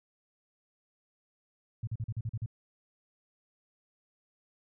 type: tone bursts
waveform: sine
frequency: 111.7 Hz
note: A2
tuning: 27 cents sharp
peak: -31 dBFS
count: 8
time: 1.83-2.461 s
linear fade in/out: 5 ms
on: 43 ms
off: 41 ms
effects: none